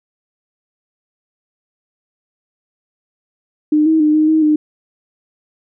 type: tone with pitch steps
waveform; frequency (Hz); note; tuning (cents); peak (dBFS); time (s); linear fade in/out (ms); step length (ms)
sine; 303.1 / 318.5 / 303.6 / 309 / 315.4 / 303.9; D#4 / D#4 / D#4 / D#4 / D#4 / D#4; -45 / +41 / -42 / -12 / +24 / -41; -9; 3.72-4.56; 5; 140
effects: none